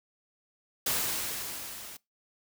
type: noise with level ramp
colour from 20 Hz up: white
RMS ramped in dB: -28 to -45 dBFS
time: 0.86-1.97 s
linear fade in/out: 5 ms
effects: noise-tail reverb RT60 0.2 s tail -23 dB re dry